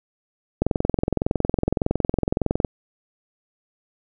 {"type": "click train", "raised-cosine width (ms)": 2, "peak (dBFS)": -6, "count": 45, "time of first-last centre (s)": [0.62, 2.648], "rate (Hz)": 21.7, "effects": []}